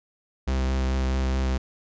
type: tone with vibrato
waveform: 45% pulse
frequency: 65.41 Hz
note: C2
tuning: in tune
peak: -22 dBFS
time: 0.47-1.58 s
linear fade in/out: 10 ms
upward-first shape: sine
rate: 4.6 Hz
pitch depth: 12 cents each way
effects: resampled to 16000 Hz